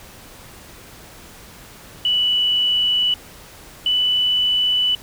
sine tone pair in turn, 2960 / 2981 Hz, F#7 / F#7, 0 / +12 cents, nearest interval unison, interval 12 cents, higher second, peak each -15 dBFS, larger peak neither, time 2.05-3.14 / 3.86-4.95 s, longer neither, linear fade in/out 2 ms, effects pink hiss -42 dBFS RMS until 5.02 s

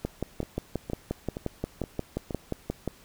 two click trains, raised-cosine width 2 ms, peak -15 / -20 dBFS, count 17 / 5, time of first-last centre 0.05-2.877 / 0.43-2.308 s, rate 5.66 / 2.13 Hz, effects pink hiss -55 dBFS RMS until 3.04 s

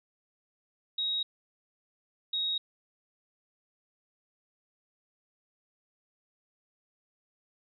sine tone pair in turn, 3792 / 3776 Hz, A#7 / A#7, +29 / +22 cents, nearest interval unison, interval 7 cents, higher first, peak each -28 dBFS, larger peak neither, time 0.98-1.23 / 2.33-2.58 s, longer neither, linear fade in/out 5 ms, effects none

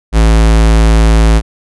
square tone, 55 Hz, A1, in tune, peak -5 dBFS, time 0.12-1.42 s, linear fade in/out 50 ms, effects resampled to 24000 Hz

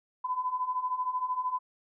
sine beating tone pair, 999 / 1012 Hz, B5 / B5, +20 / +42 cents, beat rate 13 Hz, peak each -34 / -30 dBFS, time 0.24-1.59 s, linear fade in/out 10 ms, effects none

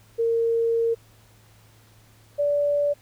sine tone pair in turn, 460 / 579.6 Hz, A#4 / D5, -23 / -23 cents, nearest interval major third, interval 400 cents, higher second, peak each -19 dBFS, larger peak neither, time 0.18-0.95 / 2.38-2.94 s, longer first, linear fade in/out 20 ms, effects added 109 Hz sine -54 dBFS peak until 3.01 s + pink hiss -57 dBFS RMS until 3.01 s

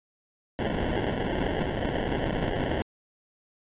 white noise with sample-and-hold, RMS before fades -28 dBFS, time 0.59-2.82 s, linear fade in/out 0 ms, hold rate 1225 Hz, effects resampled to 8000 Hz

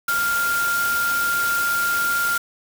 sine tone in noise, 1396.9 Hz, F6, in tune, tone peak -19 dBFS, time 0.08-2.38 s, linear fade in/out 5 ms, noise white, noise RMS -28 dBFS, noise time 0.08-2.38 s, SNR +6 dB, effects none

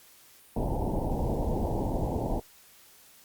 pink low-pass noise, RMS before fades -29 dBFS, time 0.56-2.4 s, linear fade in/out 5 ms, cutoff 930 Hz, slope 96 dB/octave, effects white hiss -56 dBFS RMS until 3.24 s + Opus 48 kbps

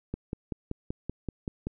click train, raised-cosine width 3 ms, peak -19 dBFS, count 9, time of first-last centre 0.14-1.67 s, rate 5.23 Hz, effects none

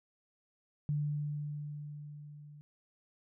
sine tone with level ramp, 147.6 Hz, D3, 9 cents sharp, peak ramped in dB -29 to -50 dBFS, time 0.89-2.61 s, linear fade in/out 0 ms, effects none

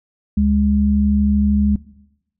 sine tone pair together, 72.8 / 205.9 Hz, D2 / G#3, -15 / -15 cents, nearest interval octave + tritone, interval 1800 cents, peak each -17 / -14 dBFS, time 0.37-1.76 s, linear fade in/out 5 ms, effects noise-tail reverb RT60 0.9 s tail -20 dB re dry

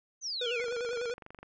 sine exponential sweep, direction down, 6360 to 1949 Hz, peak -33 dBFS, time 0.21-0.65 s, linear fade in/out 50 ms
square tone with vibrato, 477.8 Hz, A#4, 43 cents sharp, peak -33 dBFS, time 0.41-1.14 s, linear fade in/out 5 ms, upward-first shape square, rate 10 Hz, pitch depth 50 cents each way
click train, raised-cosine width 0.5 ms, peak -32 dBFS, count 21, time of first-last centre 0.6-1.43 s, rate 24.1 Hz
effects resampled to 16000 Hz

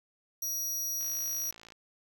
sawtooth tone, 5760 Hz, F#8, 47 cents flat, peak -29 dBFS, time 0.42-1.51 s, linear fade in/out 5 ms
click train, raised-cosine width 0.2 ms, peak -33 dBFS, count 41, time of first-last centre 1.01-1.722 s, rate 56.2 Hz
effects 9-bit

